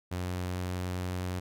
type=tone with pitch glide; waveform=sawtooth; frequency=90.2 to 90.83 Hz; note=F#2 to F#2; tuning=-44 to -32 cents; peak=-28 dBFS; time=0.11-1.4 s; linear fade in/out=10 ms; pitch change=+12 cents; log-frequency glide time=0.26-0.87 s; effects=none